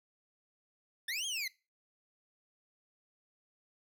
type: linear two-way sweep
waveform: 25% pulse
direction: up then down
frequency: 1714 to 3307 to 1983 Hz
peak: -31 dBFS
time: 1.08-1.48 s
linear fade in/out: 5 ms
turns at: 1.26 s
effects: noise-tail reverb RT60 0.3 s tail -23 dB re dry